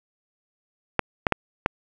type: clicks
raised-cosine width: 0.5 ms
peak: -3 dBFS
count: 4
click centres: 0.993 / 1.268 / 1.323 / 1.661 s
effects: none